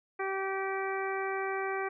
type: harmonic tone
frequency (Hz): 386.6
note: G4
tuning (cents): -24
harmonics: 1 / 2 / 3 / 4 / 5 / 6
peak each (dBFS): -34 / -37 / -39 / -40 / -41 / -42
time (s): 0.19-1.89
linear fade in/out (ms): 10
effects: none